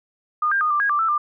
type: tone with pitch steps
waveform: sine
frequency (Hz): 1220 / 1596 / 1229 / 1181 / 1641 / 1177 / 1324 / 1193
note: D#6 / G6 / D#6 / D6 / G#6 / D6 / E6 / D6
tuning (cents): -34 / +31 / -22 / +9 / -21 / +3 / +7 / +27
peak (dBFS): -17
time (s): 0.42-1.18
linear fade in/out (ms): 5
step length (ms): 95
effects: none